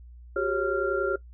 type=tone cluster; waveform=sine; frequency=370.4 / 400.9 / 548 / 1385 Hz; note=F#4 / G4 / C#5 / F6; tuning=+2 / +39 / -20 / -15 cents; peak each=-29 dBFS; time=0.36-1.16 s; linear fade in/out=5 ms; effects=noise-tail reverb RT60 0.1 s tail -19 dB re dry + added 60 Hz sine -44 dBFS peak until 1.33 s